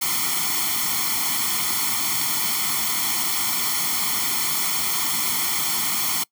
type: noise with comb filter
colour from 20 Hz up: white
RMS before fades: -23 dBFS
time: 0.01-6.24 s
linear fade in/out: 10 ms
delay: 0.92 ms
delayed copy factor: +0.9
effects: noise-tail reverb RT60 0.1 s tail -24 dB re dry + high-pass 150 Hz 12 dB/octave